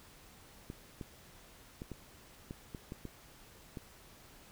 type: clicks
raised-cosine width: 3 ms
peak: -29 dBFS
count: 9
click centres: 0.701 / 1.012 / 1.819 / 1.917 / 2.509 / 2.748 / 2.921 / 3.053 / 3.772 s
effects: pink hiss -58 dBFS RMS until 4.51 s